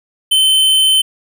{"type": "tone", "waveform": "square", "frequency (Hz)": 3073, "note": "G7", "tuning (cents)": -35, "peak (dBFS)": -9, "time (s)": [0.31, 1.02], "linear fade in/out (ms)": 10, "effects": []}